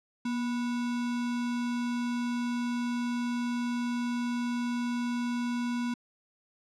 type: tone with sample-and-hold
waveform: sine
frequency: 240 Hz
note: B3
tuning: 49 cents flat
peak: -28 dBFS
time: 0.25-5.94 s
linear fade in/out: 5 ms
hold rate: 1225 Hz
effects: low-pass 6000 Hz 12 dB/octave